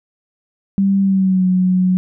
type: tone with pitch glide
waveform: sine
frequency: 196 to 183.93 Hz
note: G3 to F#3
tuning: 0 to -10 cents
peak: -11 dBFS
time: 0.78-1.97 s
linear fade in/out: 0 ms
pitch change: -110 cents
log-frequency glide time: 1.01-1.46 s
effects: none